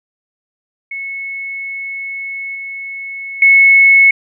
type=tone with level steps; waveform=sine; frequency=2197 Hz; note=C#7; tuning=16 cents flat; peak=-21 / -23 / -4 dBFS; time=0.91-4.11 s; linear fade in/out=5 ms; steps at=2.55 / 3.42 s; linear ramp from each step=2 ms; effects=none